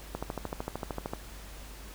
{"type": "click train", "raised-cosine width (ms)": 1, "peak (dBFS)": -19, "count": 14, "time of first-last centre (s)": [0.15, 1.135], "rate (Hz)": 13.2, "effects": ["added 50 Hz sine -45 dBFS peak until 1.94 s", "pink hiss -49 dBFS RMS until 1.94 s"]}